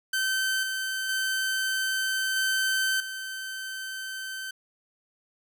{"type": "tone with level steps", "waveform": "sawtooth", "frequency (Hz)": 1542, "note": "G6", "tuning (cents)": -29, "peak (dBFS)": [-21, -25, -22, -20, -30], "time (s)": [0.13, 4.51], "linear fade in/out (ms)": 5, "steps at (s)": [0.63, 1.09, 2.36, 3], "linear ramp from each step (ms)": 2, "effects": []}